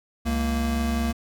square tone pair together, 68.56 / 230.6 Hz, C#2 / A#3, -18 / -19 cents, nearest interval octave + major sixth, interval 2099 cents, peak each -26 dBFS, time 0.25-1.13 s, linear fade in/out 20 ms, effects none

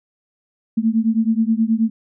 sine beating tone pair, 220 / 229.4 Hz, A3 / A#3, 0 / -28 cents, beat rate 9.4 Hz, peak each -17 / -18 dBFS, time 0.77-1.9 s, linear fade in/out 10 ms, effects none

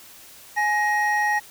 triangle tone pair together, 838.3 / 1882 Hz, G#5 / A#6, +16 / +16 cents, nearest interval octave + major second, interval 1400 cents, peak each -20 dBFS, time 0.56-1.4 s, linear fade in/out 20 ms, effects white hiss -46 dBFS RMS until 1.5 s

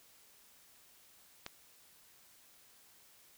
click, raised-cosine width 0.2 ms, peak -24 dBFS, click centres 1.464 s, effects white hiss -63 dBFS RMS until 3.37 s

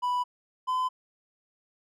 triangle tone pair in turn, 987.8 / 1017.9 Hz, B5 / C6, 0 / -48 cents, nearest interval minor second, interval 52 cents, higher second, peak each -23 dBFS, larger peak neither, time 0.02-0.24 / 0.67-0.89 s, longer neither, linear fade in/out 20 ms, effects none

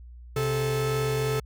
45% pulse tone pair together, 130.81 / 435.4 Hz, C3 / A4, 0 / -18 cents, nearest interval octave + major sixth, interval 2082 cents, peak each -27 dBFS, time 0.36-1.4 s, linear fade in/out 5 ms, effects added 60 Hz sine -42 dBFS peak until 1.45 s

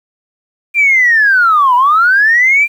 sine linear two-way sweep, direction down then up, 2401 to 955 to 2401 Hz, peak -5 dBFS, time 0.74-2.68 s, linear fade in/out 50 ms, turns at 1.75 s, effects tanh soft clip ceiling -1 dBFS + 7-bit

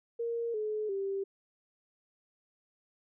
sine tone with pitch steps, 466.2 / 427.5 / 392 Hz, A#4 / A4 / G4, 0 / -50 / 0 cents, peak -31 dBFS, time 0.19-1.24 s, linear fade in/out 10 ms, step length 350 ms, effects none

